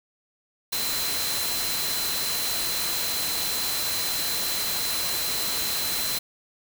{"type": "tone in noise", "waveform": "sine", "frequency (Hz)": 4069, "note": "C8", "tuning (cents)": -49, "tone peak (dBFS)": -30, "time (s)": [0.72, 6.19], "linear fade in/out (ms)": 10, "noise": "white", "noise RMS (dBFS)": -28, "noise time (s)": [0.72, 6.19], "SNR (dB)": -5, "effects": []}